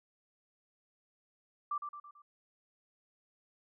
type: tone with echo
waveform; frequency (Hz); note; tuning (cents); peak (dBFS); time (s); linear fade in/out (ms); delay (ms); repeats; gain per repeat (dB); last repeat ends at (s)
sine; 1174.7; D6; 0; -32; 1.71-1.78; 5; 110; 4; -6; 2.22
effects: none